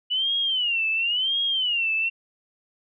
sine tone with vibrato, 2933 Hz, F#7, 16 cents flat, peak -21 dBFS, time 0.1-2.1 s, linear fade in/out 20 ms, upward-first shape sine, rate 0.95 Hz, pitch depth 190 cents each way, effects none

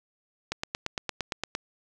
click train, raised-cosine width 0.2 ms, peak -12 dBFS, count 10, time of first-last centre 0.52-1.551 s, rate 8.73 Hz, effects none

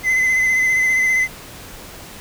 triangle tone with vibrato, 2040 Hz, C7, 44 cents flat, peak -12 dBFS, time 0.03-1.28 s, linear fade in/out 50 ms, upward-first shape sine, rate 15 Hz, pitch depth 29 cents each way, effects pink hiss -37 dBFS RMS until 2.2 s

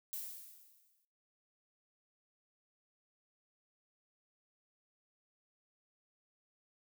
violet noise with exponential decay, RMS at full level -40 dBFS, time 0.13-1.05 s, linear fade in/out 0 ms, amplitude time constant 200 ms, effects noise-tail reverb RT60 0.5 s tail -22 dB re dry

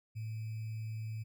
sine tone with sample-and-hold, 110.2 Hz, A2, 3 cents sharp, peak -37 dBFS, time 0.15-1.24 s, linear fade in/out 20 ms, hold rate 2450 Hz, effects none

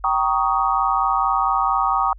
sine chord, Eb dominant seventh, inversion first, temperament just, 777.8 / 933.4 / 1120.1 / 1244.5 Hz, G5 / Bb5 / Db6 / Eb6, -14 / +2 / +18 / 0 cents, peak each -22 / -23 / -22 / -21 dBFS, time 0.04-2.13 s, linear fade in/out 2 ms, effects added 47 Hz sine -38 dBFS peak until 2.18 s

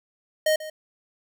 square tone with echo, 621 Hz, D#5, 3 cents flat, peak -19 dBFS, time 0.46-0.56 s, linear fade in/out 5 ms, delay 140 ms, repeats 1, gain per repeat -15 dB, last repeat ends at 0.7 s, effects none

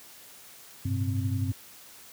sine tone cluster, 98.5 / 110.7 / 127.9 / 263 Hz, G2 / A2 / C3 / C4, +9 / +11 / -39 / +9 cents, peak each -27 / -34 / -34 / -34 dBFS, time 0.85-1.52 s, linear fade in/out 5 ms, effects white hiss -50 dBFS RMS until 2.12 s + high-pass 60 Hz 12 dB/octave

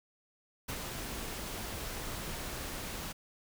pink noise with ADSR envelope, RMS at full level -37 dBFS, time 0.68-3.13 s, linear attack 12 ms, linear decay 63 ms, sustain -3 dB, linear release 17 ms, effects none

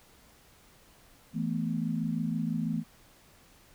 sine chord, E suspended fourth, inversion none, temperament equal with one note detuned, 164.81 / 220 / 246.1 Hz, E3 / A3 / B3, 0 / 0 / -6 cents, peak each -32 / -32 / -34 dBFS, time 1.33-2.84 s, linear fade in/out 50 ms, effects pink hiss -59 dBFS RMS until 3.74 s

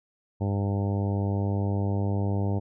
harmonic tone, 99.8 Hz, G2, 32 cents sharp, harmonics 1 / 2 / 3 / 4 / 5 / 6 / 7 / 8 / 9, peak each -25 / -31 / -35 / -37 / -39 / -41 / -42 / -43 / -44 dBFS, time 0.4-2.6 s, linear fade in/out 20 ms, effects none

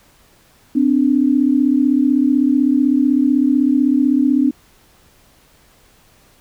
sine tone pair together, 256.4 / 292.3 Hz, C4 / D4, -35 / -8 cents, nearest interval major second, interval 227 cents, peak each -14 dBFS, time 0.75-4.51 s, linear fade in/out 10 ms, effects pink hiss -52 dBFS RMS until 6.4 s

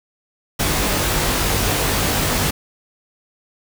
pink noise with comb filter, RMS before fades -19 dBFS, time 0.59-2.51 s, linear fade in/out 10 ms, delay 20 ms, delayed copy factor +0.65, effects none

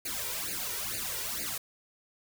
white noise with flanger, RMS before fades -35 dBFS, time 0.05-1.58 s, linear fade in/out 5 ms, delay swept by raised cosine 0.44 to 2.14 ms, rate 2.2 Hz, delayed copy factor +0.95, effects none

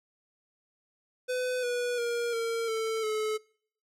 square tone with pitch steps, 503 / 487.8 / 473.1 / 458.9 / 445 / 431.6 Hz, B4 / B4 / A#4 / A#4 / A4 / A4, +32 / -21 / +26 / -27 / +20 / -33 cents, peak -29 dBFS, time 1.28-3.38 s, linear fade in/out 20 ms, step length 350 ms, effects noise-tail reverb RT60 0.6 s tail -25 dB re dry + low-pass 11000 Hz 12 dB/octave

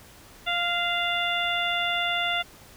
harmonic tone with a mistuned harmonic, 698.5 Hz, F5, in tune, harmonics 1 / 2 / 3 / 4 / 5, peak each -30 / -30 / -30 / -30 / -30 dBFS, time 0.46-2.43 s, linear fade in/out 20 ms, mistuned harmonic 3, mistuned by -22 cents, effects pink hiss -50 dBFS RMS until 2.76 s

